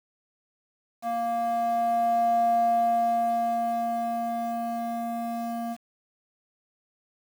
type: tone with band-pass filter sweep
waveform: square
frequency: 233.1 Hz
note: A#3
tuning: in tune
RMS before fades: -26 dBFS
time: 1.02-5.77 s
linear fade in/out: 50 ms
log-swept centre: 810 to 510 Hz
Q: 6.6
effects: 8-bit